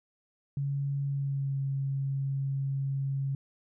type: tone with pitch glide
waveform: sine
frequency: 140 to 136.88 Hz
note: C#3 to C#3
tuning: +18 to -22 cents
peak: -28 dBFS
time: 0.57-3.35 s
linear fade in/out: 2 ms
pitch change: -40 cents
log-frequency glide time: 1.05-1.59 s
effects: none